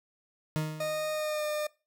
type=tone with exponential decay; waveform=40% pulse; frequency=155.1 Hz; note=D#3; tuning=5 cents flat; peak=-25 dBFS; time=0.56-1.21 s; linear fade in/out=0 ms; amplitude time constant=140 ms
type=tone with pitch glide; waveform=40% pulse; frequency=617 to 603.6 Hz; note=D#5 to D5; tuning=-15 to +47 cents; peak=-29 dBFS; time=0.8-1.67 s; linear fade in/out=5 ms; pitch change=-38 cents; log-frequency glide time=1.12-1.45 s
effects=noise-tail reverb RT60 0.3 s tail -22 dB re dry